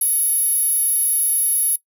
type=tone with high-pass filter; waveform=10% pulse; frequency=749 Hz; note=F#5; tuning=21 cents sharp; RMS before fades=-18 dBFS; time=0.01-1.76 s; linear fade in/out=5 ms; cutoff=11000 Hz; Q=9.7; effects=noise-tail reverb RT60 0.1 s tail -20 dB re dry